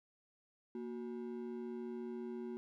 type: ring-modulated tone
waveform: triangle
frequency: 300.9 Hz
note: D4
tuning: 42 cents sharp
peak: -36 dBFS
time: 0.75-2.57 s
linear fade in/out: 0 ms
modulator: 67.2 Hz
effects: none